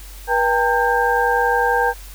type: tone cluster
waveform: sine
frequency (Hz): 482.1 / 796 / 907 / 1590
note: B4 / G5 / A#5 / G6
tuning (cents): -42 / +26 / -48 / +24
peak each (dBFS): -20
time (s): 0.27-1.94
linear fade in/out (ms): 50
effects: added 47 Hz sine -35 dBFS peak until 2.14 s + white hiss -42 dBFS RMS until 2.14 s